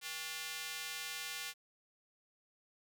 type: tone with high-pass filter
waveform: square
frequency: 160 Hz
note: D#3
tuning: 49 cents sharp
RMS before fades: -43 dBFS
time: 0.01-1.54 s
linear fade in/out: 50 ms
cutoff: 2300 Hz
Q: 0.95
effects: 10-bit